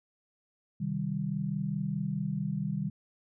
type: chord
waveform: sine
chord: C minor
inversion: none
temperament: equal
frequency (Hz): 130.81 / 155.56 / 196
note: C3 / Eb3 / G3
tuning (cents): 0 / 0 / 0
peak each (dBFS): -37 / -33 / -33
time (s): 0.8-2.9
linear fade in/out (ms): 10
effects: none